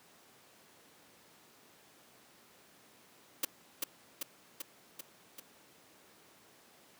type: noise with echo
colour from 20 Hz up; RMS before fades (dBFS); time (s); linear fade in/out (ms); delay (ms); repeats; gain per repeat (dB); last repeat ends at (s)
white; -31; 3.43-3.45; 5; 390; 5; -3; 5.4
effects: pink hiss -61 dBFS RMS until 6.99 s + high-pass 200 Hz 12 dB/octave